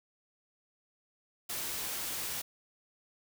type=noise; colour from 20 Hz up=white; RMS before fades=-37 dBFS; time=1.49-2.42 s; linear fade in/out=10 ms; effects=none